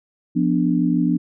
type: chord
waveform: sine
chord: B diminished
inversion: second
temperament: equal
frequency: 174.61 / 246.9 / 293.7 Hz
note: F3 / B3 / D4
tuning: 0 / 0 / 0 cents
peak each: -20 dBFS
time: 0.35-1.18 s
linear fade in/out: 20 ms
effects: none